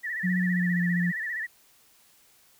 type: tone with vibrato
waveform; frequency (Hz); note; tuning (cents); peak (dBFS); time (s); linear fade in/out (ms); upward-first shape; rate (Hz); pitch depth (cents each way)
sine; 1841; A#6; -22; -29; 0.03-1.47; 20; sine; 15; 110
type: tone with pitch glide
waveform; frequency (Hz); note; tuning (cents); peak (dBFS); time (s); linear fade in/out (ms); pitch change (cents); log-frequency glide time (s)
sine; 182.2 to 175.79; F#3 to F3; -26 to +12; -23; 0.23-1.12; 20; -62; 0.4-0.79
effects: white hiss -60 dBFS RMS until 2.59 s